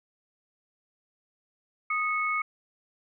sine tone pair together, 1244.5 / 2200 Hz, D#6 / C#7, 0 / -14 cents, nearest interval minor seventh, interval 986 cents, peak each -28 dBFS, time 1.9-2.42 s, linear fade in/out 5 ms, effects none

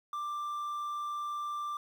triangle tone with quantisation, 1181 Hz, D6, 9 cents sharp, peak -32 dBFS, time 0.13-1.77 s, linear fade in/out 2 ms, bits 10, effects none

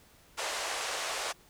pink band-pass noise, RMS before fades -35 dBFS, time 0.37-1.33 s, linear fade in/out 20 ms, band 520 to 8900 Hz, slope 24 dB/octave, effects pink hiss -60 dBFS RMS until 1.49 s

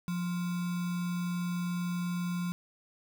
sine tone with sample-and-hold, 176.4 Hz, F3, 18 cents sharp, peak -30 dBFS, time 0.08-2.52 s, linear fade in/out 0 ms, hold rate 1225 Hz, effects none

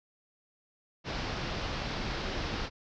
pink low-pass noise, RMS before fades -35 dBFS, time 1.04-2.7 s, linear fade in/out 50 ms, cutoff 5400 Hz, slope 48 dB/octave, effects none

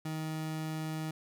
30% pulse tone, 157.3 Hz, D#3, 19 cents sharp, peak -32 dBFS, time 0.05-1.11 s, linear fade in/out 5 ms, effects none

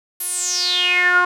sawtooth tone with band-pass filter sweep, 358.6 Hz, F4, 46 cents sharp, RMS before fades -18 dBFS, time 0.2-1.25 s, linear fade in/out 5 ms, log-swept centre 12000 to 1200 Hz, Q 8.2, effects none

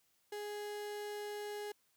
35% pulse tone, 415.3 Hz, G#4, in tune, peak -39 dBFS, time 0.32-1.72 s, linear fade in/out 5 ms, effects white hiss -75 dBFS RMS until 1.96 s

